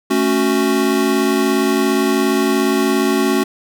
square chord, F# minor, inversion first, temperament equal, 220 / 277.2 / 370 Hz, A3 / C#4 / F#4, 0 / 0 / 0 cents, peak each -20 / -18 / -18 dBFS, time 0.1-3.44 s, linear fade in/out 10 ms, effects none

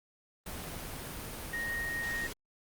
sine tone in noise, 1864.7 Hz, A#6, in tune, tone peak -33 dBFS, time 1.53-2.27 s, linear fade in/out 5 ms, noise pink, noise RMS -41 dBFS, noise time 0.46-2.33 s, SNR +5 dB, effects Opus 32 kbps

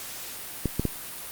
clicks, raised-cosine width 3 ms, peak -11 dBFS, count 3, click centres 0.657 / 0.796 / 0.853 s, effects white hiss -38 dBFS RMS until 1.31 s + Opus 48 kbps

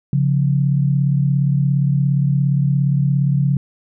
sine tone pair together, 138.59 / 175.82 Hz, C#3 / F3, 0 / +12 cents, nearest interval major third, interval 412 cents, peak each -14 / -20 dBFS, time 0.13-3.57 s, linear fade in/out 2 ms, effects none

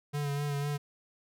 square tone with vibrato, 143.9 Hz, D3, 35 cents flat, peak -31 dBFS, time 0.13-0.78 s, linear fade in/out 20 ms, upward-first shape sine, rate 4 Hz, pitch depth 29 cents each way, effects none

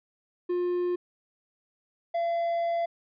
triangle tone pair in turn, 355 / 679.5 Hz, F4 / F5, +28 / -48 cents, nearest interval major seventh, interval 1124 cents, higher second, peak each -23 dBFS, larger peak neither, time 0.49-0.96 / 2.14-2.86 s, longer second, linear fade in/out 10 ms, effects resampled to 11025 Hz

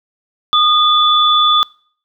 sine tone pair together, 1226 / 3468 Hz, D#6 / A7, -26 / -26 cents, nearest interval octave + tritone, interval 1800 cents, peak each -11 dBFS, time 0.53-1.63 s, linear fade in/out 0 ms, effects noise-tail reverb RT60 0.5 s tail -25 dB re dry

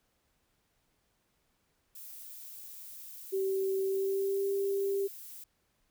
violet noise, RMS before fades -47 dBFS, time 1.95-5.44 s, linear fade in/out 5 ms
sine tone with pitch glide, 384.9 to 394.6 Hz, G4 to G4, -32 to +11 cents, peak -28 dBFS, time 3.32-5.08 s, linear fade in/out 20 ms, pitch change +43 cents, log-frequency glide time 3.82-4.49 s
effects pink hiss -75 dBFS RMS until 5.9 s

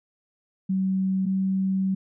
sine tone pair in turn, 190 / 190.99 Hz, F#3 / G3, +46 / -45 cents, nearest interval unison, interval 9 cents, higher second, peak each -21 dBFS, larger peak neither, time 0.69-1.26 / 1.26-1.95 s, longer second, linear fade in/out 10 ms, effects none

